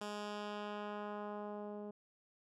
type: tone with low-pass filter sweep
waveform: 10% pulse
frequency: 207.7 Hz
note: G#3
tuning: in tune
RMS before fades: -44 dBFS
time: 0.01-1.91 s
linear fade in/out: 5 ms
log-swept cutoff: 8400 to 460 Hz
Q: 0.86
effects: none